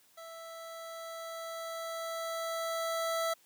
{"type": "tone with level ramp", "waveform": "25% pulse", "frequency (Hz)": 659.3, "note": "E5", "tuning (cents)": 0, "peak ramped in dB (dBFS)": [-42, -26], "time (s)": [0.17, 3.34], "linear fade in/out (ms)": 10, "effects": ["white hiss -65 dBFS RMS until 3.45 s", "high-pass 100 Hz 12 dB/octave"]}